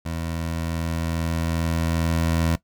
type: tone with level ramp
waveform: 20% pulse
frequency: 82.41 Hz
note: E2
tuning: in tune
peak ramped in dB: -22 to -14 dBFS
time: 0.05-2.56 s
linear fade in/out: 10 ms
effects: noise-tail reverb RT60 0.1 s tail -17 dB re dry